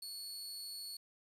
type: tone with amplitude modulation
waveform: sawtooth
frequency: 4400 Hz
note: C#8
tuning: 14 cents flat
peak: -38 dBFS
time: 0.02-0.97 s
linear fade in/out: 5 ms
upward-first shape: sine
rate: 233 Hz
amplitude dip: 60%
effects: resampled to 32000 Hz + 11-bit